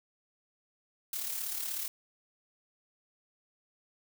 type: noise with amplitude modulation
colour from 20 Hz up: blue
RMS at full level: -34 dBFS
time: 1.13-1.88 s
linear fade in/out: 2 ms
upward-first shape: sine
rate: 36.3 Hz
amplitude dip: 50%
effects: none